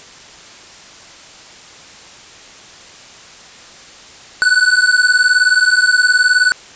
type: beating tone pair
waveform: square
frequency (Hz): 1480 / 1499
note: F#6 / F#6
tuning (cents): 0 / +22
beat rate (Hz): 19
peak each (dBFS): -13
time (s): 4.42-6.52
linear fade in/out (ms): 0
effects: white hiss -38 dBFS RMS until 6.75 s + resampled to 16000 Hz